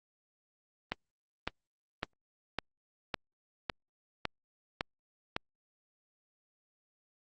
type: click train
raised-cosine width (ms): 0.3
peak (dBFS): -15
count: 9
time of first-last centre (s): 0.92-5.364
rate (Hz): 1.8
effects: Opus 24 kbps